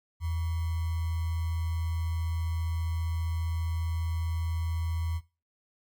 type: tone with sample-and-hold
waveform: sine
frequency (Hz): 82.41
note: E2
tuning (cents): 0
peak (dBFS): -28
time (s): 0.2-5.21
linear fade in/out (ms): 50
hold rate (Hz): 1050
effects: noise-tail reverb RT60 0.3 s tail -18 dB re dry + Opus 48 kbps